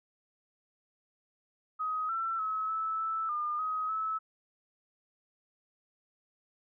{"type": "tone with pitch steps", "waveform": "sine", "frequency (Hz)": [1260, 1341, 1287, 1308, 1316, 1209, 1263, 1301], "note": ["D#6", "E6", "E6", "E6", "E6", "D6", "D#6", "E6"], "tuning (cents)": [21, 29, -42, -14, -3, 50, 26, -23], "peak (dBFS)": -30, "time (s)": [1.79, 4.19], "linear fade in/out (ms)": 20, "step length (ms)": 300, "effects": []}